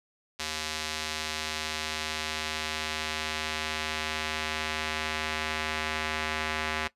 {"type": "tone with band-pass filter sweep", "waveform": "square", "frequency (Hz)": 77.78, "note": "D#2", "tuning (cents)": 0, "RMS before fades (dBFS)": -33, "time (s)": [0.39, 6.88], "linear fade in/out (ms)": 10, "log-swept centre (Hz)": [4400, 2200], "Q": 0.96, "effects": ["noise-tail reverb RT60 0.1 s tail -17 dB re dry", "resampled to 32000 Hz"]}